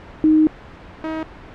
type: tone pair in turn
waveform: sine / sawtooth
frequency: 311.1 / 317.5 Hz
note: D#4 / D#4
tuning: 0 / +35 cents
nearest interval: unison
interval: 35 cents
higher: second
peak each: -10 / -19 dBFS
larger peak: first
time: 0.24-0.47 / 1.04-1.23 s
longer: first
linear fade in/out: 0 ms
effects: pink hiss -39 dBFS RMS until 1.54 s + low-pass 2000 Hz 12 dB/octave